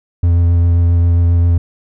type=tone with vibrato; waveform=triangle; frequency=85.8 Hz; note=F2; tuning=30 cents flat; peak=-6 dBFS; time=0.23-1.58 s; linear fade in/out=5 ms; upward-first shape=triangle; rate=7.5 Hz; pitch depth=18 cents each way; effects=none